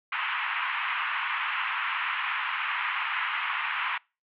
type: band-pass noise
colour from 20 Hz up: pink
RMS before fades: -30 dBFS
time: 0.12-3.98 s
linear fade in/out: 5 ms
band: 960 to 2900 Hz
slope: 48 dB/octave
effects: noise-tail reverb RT60 0.3 s tail -26 dB re dry